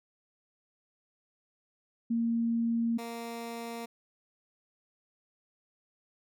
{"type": "tone pair in turn", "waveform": ["sine", "15% pulse"], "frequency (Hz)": [231.4, 232.6], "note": ["A#3", "A#3"], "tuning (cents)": [-13, -4], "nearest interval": "unison", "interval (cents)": 9, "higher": "second", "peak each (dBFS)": [-26, -31], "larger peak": "first", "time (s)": [[2.1, 2.98], [2.98, 3.86]], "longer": "neither", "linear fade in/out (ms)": 10, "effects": []}